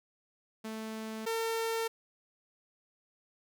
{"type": "tone pair in turn", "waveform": "sawtooth", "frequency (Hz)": [220.1, 453.1], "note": ["A3", "A#4"], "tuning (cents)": [1, -49], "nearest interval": "octave + minor second", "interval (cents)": 1250, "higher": "second", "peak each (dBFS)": [-34, -27], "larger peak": "second", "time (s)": [[0.64, 1.26], [1.26, 1.88]], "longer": "neither", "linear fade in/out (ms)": 10, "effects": []}